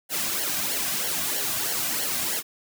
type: noise with flanger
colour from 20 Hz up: white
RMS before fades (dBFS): -27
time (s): 0.09-2.43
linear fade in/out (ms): 50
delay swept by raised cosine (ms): 0.8 to 2.3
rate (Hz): 3.1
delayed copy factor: -0.75
effects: none